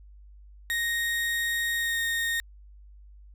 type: tone with pitch glide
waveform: 35% pulse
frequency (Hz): 1864.7 to 1849.7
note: A#6 to A#6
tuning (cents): 0 to -14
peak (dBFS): -24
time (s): 0.7-2.4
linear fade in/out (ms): 0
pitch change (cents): -14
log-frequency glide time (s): 1.75-2
effects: added 50 Hz sine -47 dBFS peak until 3.34 s